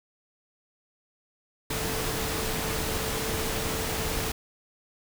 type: tone in noise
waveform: sine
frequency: 443.1 Hz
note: A4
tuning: 12 cents sharp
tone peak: -36 dBFS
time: 1.7-4.32 s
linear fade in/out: 5 ms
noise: pink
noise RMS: -30 dBFS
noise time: 1.7-4.32 s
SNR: -9 dB
effects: none